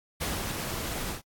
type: noise with ADSR envelope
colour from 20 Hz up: pink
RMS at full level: -30 dBFS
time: 0.2-1.22 s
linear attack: 18 ms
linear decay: 200 ms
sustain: -4 dB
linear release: 110 ms
effects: AAC 64 kbps